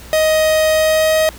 45% pulse tone with pitch glide, 627 to 630.6 Hz, D#5 to D#5, +13 to +23 cents, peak -11 dBFS, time 0.13-1.29 s, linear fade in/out 0 ms, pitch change +10 cents, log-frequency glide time 0.68-1.14 s, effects added 60 Hz sine -36 dBFS peak until 1.38 s + pink hiss -38 dBFS RMS until 1.38 s

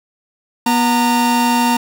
45% pulse tone pair together, 243.1 / 920 Hz, B3 / A#5, -27 / -23 cents, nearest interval octave + major seventh, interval 2304 cents, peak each -15 dBFS, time 0.66-1.77 s, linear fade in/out 5 ms, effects 8-bit

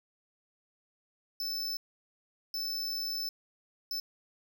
square tone bursts at uneven times, 5274 Hz, E8, in tune, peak -33 dBFS, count 3, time 1.4-1.77 / 2.54-3.29 / 3.91-4 s, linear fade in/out 2 ms, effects none

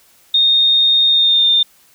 sine tone with pitch glide, 3685 to 3615 Hz, A#7 to A7, -21 to +46 cents, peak -9 dBFS, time 0.34-1.63 s, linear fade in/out 5 ms, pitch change -33 cents, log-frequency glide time 1.07-1.49 s, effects white hiss -51 dBFS RMS until 1.94 s

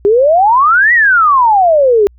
sine exponential two-way sweep, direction up then down, 392 to 1975.5 to 392 Hz, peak -5 dBFS, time 0.05-2.07 s, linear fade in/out 0 ms, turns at 0.93 s, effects added 60 Hz sine -40 dBFS peak until 2.18 s

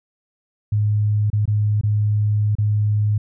sine tone with dropouts, 105.1 Hz, G#2, 21 cents sharp, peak -15 dBFS, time 0.72-3.18 s, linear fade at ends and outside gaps 5 ms, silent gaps 1.302-1.33 / 1.456-1.477 / 1.812-1.834 / 2.553-2.584 s, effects none

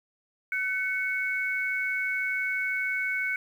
sine tone pair together, 1513.2 / 2217 Hz, F#6 / C#7, +38 / 0 cents, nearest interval perfect fifth, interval 662 cents, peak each -30 / -28 dBFS, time 0.52-3.36 s, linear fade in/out 2 ms, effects 9-bit

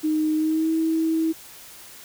sine tone with pitch glide, 309.7 to 322.3 Hz, D#4 to E4, -8 to -39 cents, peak -19 dBFS, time 0.03-1.33 s, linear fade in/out 20 ms, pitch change +69 cents, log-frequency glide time 0.35-0.72 s, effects white hiss -44 dBFS RMS until 2.04 s

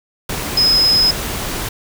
sine tone in noise, 5090 Hz, D#8, 39 cents sharp, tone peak -10 dBFS, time 0.57-1.11 s, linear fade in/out 5 ms, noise pink, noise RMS -23 dBFS, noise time 0.29-1.69 s, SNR +10 dB, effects none

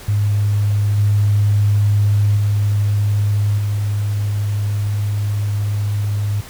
sine tone with level steps, 103 Hz, G#2, 14 cents flat, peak -13 / -11 / -13 / -16 dBFS, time 0.08-6.41 s, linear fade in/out 5 ms, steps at 0.98 / 2.37 / 3.58 s, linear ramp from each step 2 ms, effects pink hiss -37 dBFS RMS until 6.49 s

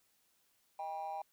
triangle tone with amplitude modulation, 796 Hz, G5, 26 cents sharp, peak -31 dBFS, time 0.79-1.22 s, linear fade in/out 5 ms, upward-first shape sine, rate 170 Hz, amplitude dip 95%, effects tanh soft clip ceiling -32 dBFS + white hiss -74 dBFS RMS until 1.32 s

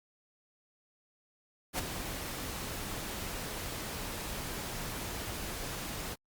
pink noise with ADSR envelope, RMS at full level -31 dBFS, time 1.73-6.16 s, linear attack 57 ms, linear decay 16 ms, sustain -8 dB, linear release 36 ms, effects Opus 48 kbps

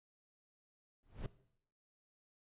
brown noise with exponential growth, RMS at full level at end -37 dBFS, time 1.03-1.26 s, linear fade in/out 1 ms, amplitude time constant 49 ms, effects noise-tail reverb RT60 0.7 s tail -18 dB re dry + resampled to 8000 Hz

